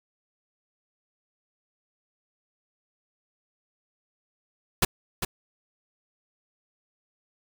pink noise with echo, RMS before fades -20 dBFS, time 4.82-4.85 s, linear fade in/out 5 ms, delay 400 ms, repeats 1, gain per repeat -8 dB, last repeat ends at 5.25 s, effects none

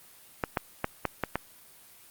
clicks, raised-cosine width 0.5 ms, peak -11 dBFS, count 6, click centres 0.438 / 0.572 / 0.844 / 1.053 / 1.237 / 1.356 s, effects white hiss -54 dBFS RMS until 2.1 s + Opus 32 kbps

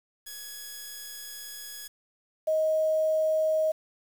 5% pulse / sine tone pair in turn, 1677 / 628.2 Hz, G#6 / D#5, +16 / +16 cents, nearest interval octave + perfect fourth, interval 1700 cents, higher first, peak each -28 / -22 dBFS, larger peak second, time 0.26-1.88 / 2.47-3.72 s, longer first, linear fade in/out 10 ms, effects 8-bit

